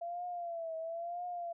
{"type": "tone with vibrato", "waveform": "sine", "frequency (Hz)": 679, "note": "F5", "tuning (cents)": -49, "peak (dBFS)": -37, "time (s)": [0.01, 1.53], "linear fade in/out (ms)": 10, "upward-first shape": "triangle", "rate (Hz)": 1, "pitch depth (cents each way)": 95, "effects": []}